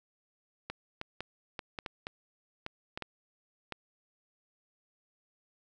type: clicks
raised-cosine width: 0.3 ms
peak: -21 dBFS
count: 11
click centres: 0.7 / 1.014 / 1.206 / 1.592 / 1.788 / 1.862 / 2.069 / 2.664 / 2.975 / 3.023 / 3.723 s
effects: none